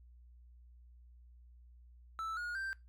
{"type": "tone with pitch steps", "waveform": "triangle", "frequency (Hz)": [1318.5, 1437.8, 1568], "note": ["E6", "F6", "G6"], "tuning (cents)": [0, 50, 0], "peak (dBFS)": -35, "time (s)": [2.19, 2.73], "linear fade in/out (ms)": 0, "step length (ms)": 180, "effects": ["noise-tail reverb RT60 0.2 s tail -19 dB re dry", "added 60 Hz sine -56 dBFS peak until 2.88 s"]}